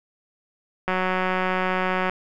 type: click train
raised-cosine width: 0.5 ms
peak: -9 dBFS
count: 226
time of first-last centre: 0.88-2.096 s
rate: 185 Hz
effects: none